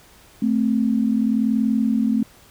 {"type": "tone pair together", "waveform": "sine", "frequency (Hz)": [220, 261], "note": ["A3", "C4"], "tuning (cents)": [0, -4], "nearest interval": "minor third", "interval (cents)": 296, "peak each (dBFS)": [-18, -21], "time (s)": [0.42, 2.23], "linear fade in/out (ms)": 5, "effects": ["pink hiss -50 dBFS RMS until 2.5 s"]}